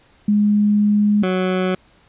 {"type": "tone pair in turn", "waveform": ["sine", "20% pulse"], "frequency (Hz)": [207.7, 185.04], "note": ["G#3", "F#3"], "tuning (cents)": [0, 0], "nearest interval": "major second", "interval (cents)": 200, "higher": "first", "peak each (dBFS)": -12, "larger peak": "neither", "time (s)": [[0.28, 1.23], [1.23, 1.75]], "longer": "first", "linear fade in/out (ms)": 5, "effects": ["pink hiss -54 dBFS RMS until 2.08 s", "resampled to 8000 Hz"]}